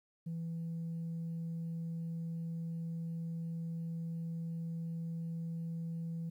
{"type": "tone", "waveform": "sine", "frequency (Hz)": 165.8, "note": "E3", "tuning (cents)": 10, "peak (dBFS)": -35, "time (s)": [0.26, 6.3], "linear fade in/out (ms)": 10, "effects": ["tanh soft clip ceiling -35 dBFS", "12-bit"]}